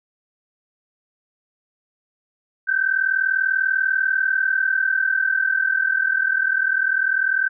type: tone pair together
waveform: sine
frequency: 1528 / 1568.2 Hz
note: G6 / G6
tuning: -45 / 0 cents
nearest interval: unison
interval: 45 cents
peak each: -20 dBFS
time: 2.67-7.49 s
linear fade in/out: 20 ms
effects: none